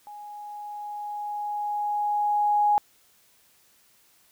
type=tone with level ramp; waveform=sine; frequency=830.6 Hz; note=G#5; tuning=in tune; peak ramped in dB=-39 to -17 dBFS; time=0.07-2.78 s; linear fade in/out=0 ms; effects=white hiss -61 dBFS RMS until 4.31 s